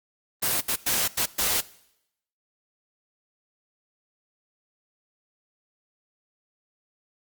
white noise bursts at uneven times, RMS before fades -24 dBFS, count 5, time 0.42-0.61 / 0.68-0.76 / 0.86-1.08 / 1.17-1.26 / 1.38-1.61 s, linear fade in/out 10 ms, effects noise-tail reverb RT60 0.8 s tail -20 dB re dry + Opus 24 kbps

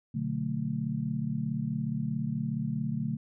sine chord, B minor seventh, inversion none, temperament just, 123.47 / 148.16 / 185.21 / 222.2 Hz, B2 / D3 / F#3 / A3, 0 / +16 / +2 / +17 cents, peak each -36 / -33 / -37 / -33 dBFS, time 0.14-3.17 s, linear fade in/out 10 ms, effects none

